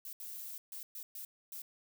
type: noise bursts at uneven times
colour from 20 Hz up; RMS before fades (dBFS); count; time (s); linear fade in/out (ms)
violet; -45; 6; 0.05-0.13 / 0.2-0.58 / 0.72-0.83 / 0.95-1.03 / 1.15-1.25 / 1.52-1.62; 2
effects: none